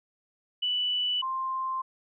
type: tone pair in turn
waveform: sine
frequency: 2969 / 1049.7 Hz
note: F#7 / C6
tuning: +5 / +5 cents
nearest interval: octave + tritone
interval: 1800 cents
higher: first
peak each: -25 / -28 dBFS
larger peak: first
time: 0.62-1.22 / 1.22-1.82 s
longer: neither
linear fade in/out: 10 ms
effects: none